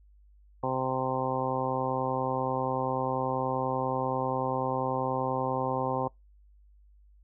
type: harmonic tone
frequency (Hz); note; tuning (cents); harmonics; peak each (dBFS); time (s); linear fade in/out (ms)
130.3; C3; -7; 1 / 2 / 3 / 4 / 5 / 6 / 7 / 8; -36 / -36 / -37 / -33 / -40 / -34 / -34 / -36; 0.63-6.08; 5
effects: noise-tail reverb RT60 0.2 s tail -26 dB re dry + added 50 Hz sine -55 dBFS peak until 7.23 s